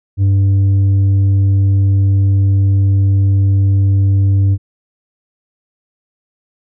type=tone with tanh clipping; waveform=sine; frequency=98 Hz; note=G2; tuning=in tune; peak=-9 dBFS; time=0.17-4.58 s; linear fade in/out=50 ms; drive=4 dB; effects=none